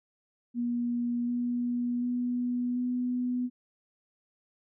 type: tone with pitch steps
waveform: sine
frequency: 240 / 242.6 / 245.3 / 248 Hz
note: B3 / B3 / B3 / B3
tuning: -49 / -31 / -12 / +7 cents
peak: -27 dBFS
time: 0.54-3.5 s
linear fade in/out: 50 ms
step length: 740 ms
effects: none